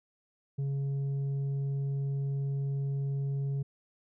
sine tone with tanh clipping, 138.59 Hz, C#3, in tune, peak -30 dBFS, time 0.58-3.63 s, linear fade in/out 10 ms, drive 4 dB, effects none

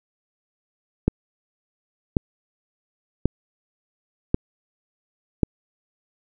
click train, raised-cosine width 3 ms, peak -4 dBFS, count 5, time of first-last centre 1.08-5.433 s, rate 0.919 Hz, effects none

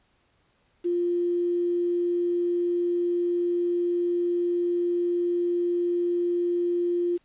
sine tone with quantisation, 349.2 Hz, F4, in tune, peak -22 dBFS, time 0.84-7.18 s, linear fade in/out 20 ms, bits 8, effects pink hiss -67 dBFS RMS until 7.24 s + resampled to 8000 Hz

